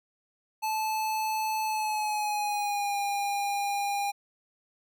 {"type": "tone with pitch glide", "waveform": "square", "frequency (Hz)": [870, 807.1], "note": ["A5", "G#5"], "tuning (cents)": [-20, -50], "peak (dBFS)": -28, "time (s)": [0.62, 4.12], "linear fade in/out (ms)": 20, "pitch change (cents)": -130, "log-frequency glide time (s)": [1.64, 2.97], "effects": []}